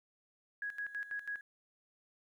sine tone with tremolo, 1661.2 Hz, G#6, in tune, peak -36 dBFS, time 0.62-1.41 s, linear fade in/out 2 ms, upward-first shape square, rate 6.1 Hz, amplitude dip 75%, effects 12-bit

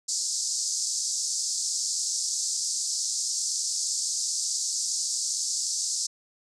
white band-pass noise, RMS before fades -29 dBFS, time 0.08-6.07 s, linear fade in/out 10 ms, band 4700 to 8100 Hz, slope 48 dB/octave, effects none

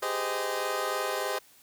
20% pulse chord, Ab major seventh, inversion third, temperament equal with one note detuned, 392 / 415.3 / 514.3 / 622.3 Hz, G4 / Ab4 / C5 / Eb5, 0 / 0 / -30 / 0 cents, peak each -31 / -31 / -28 / -29 dBFS, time 0.02-1.39 s, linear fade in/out 10 ms, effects white hiss -58 dBFS RMS until 1.62 s

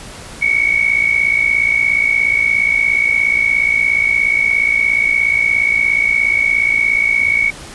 sine tone pair together, 2205 / 2262 Hz, C#7 / C#7, -10 / +34 cents, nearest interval unison, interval 44 cents, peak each -14 dBFS, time 0.41-7.51 s, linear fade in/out 20 ms, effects pink hiss -33 dBFS RMS until 7.74 s + resampled to 24000 Hz

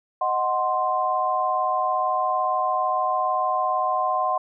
sine chord, C diminished, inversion first, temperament equal, 622.3 / 740 / 1046.5 Hz, Eb5 / Gb5 / C6, 0 / 0 / 0 cents, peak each -28 / -24 / -23 dBFS, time 0.21-4.38 s, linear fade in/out 5 ms, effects none

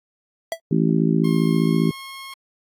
square tone with exponential decay, 659.3 Hz, E5, in tune, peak -19 dBFS, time 0.52-0.6 s, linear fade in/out 1 ms, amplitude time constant 16 ms
harmonic tone, 55 Hz, A1, in tune, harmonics 3 / 4 / 5 / 6 / 7, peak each -19 / -21 / -23 / -25 / -26 dBFS, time 0.71-1.91 s, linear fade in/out 5 ms
15% pulse tone with pitch glide, 1070 to 1081.2 Hz, C6 to C#6, +38 to -44 cents, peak -28 dBFS, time 1.24-2.34 s, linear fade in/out 5 ms, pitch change +18 cents, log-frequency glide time 1.48-1.77 s
effects AAC 64 kbps

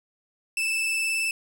40% pulse tone with vibrato, 2637 Hz, E7, in tune, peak -23 dBFS, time 0.57-1.31 s, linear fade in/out 2 ms, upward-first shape triangle, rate 19 Hz, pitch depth 23 cents each way, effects none

